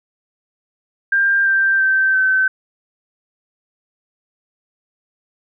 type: tone with pitch steps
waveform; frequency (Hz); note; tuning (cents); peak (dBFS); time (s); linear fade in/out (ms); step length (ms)
sine; 1593 / 1572.9 / 1553 / 1533.4; G6 / G6 / G6 / G6; +27 / +5 / -17 / -39; -12; 1.12-2.48; 5; 340
effects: none